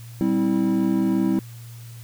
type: chord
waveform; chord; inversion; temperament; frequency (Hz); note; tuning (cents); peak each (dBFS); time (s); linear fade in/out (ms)
triangle; C major; second; equal with one note detuned; 196 / 261.6 / 324.3; G3 / C4 / E4; 0 / 0 / -28; -20 / -22 / -20; 0.21-1.39; 0
effects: added 117 Hz sine -37 dBFS peak until 2.03 s + white hiss -49 dBFS RMS until 2.03 s